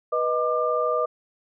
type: tone cluster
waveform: sine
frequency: 490.8 / 623 / 1194 Hz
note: B4 / D#5 / D6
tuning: -11 / +2 / +28 cents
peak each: -25 dBFS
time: 0.12-1.06 s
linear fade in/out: 10 ms
effects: none